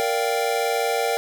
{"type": "chord", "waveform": "square", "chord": "G minor seventh", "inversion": "first", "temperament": "equal with one note detuned", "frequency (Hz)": [466.2, 584.3, 698.5, 784], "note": ["Bb4", "D5", "F5", "G5"], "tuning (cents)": [0, -9, 0, 0], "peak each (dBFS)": [-25, -29, -28, -27], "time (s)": [0, 1.17], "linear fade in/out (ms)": 0, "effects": []}